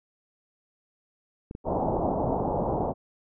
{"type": "clicks", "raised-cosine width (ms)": 3, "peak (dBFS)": -23, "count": 8, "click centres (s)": [1.511, 1.551, 1.848, 2.014, 2.16, 2.244, 2.29, 2.405]}
{"type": "low-pass noise", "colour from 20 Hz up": "white", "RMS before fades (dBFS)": -27, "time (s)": [1.64, 2.94], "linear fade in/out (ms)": 50, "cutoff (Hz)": 890, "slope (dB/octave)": 48}
{"effects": []}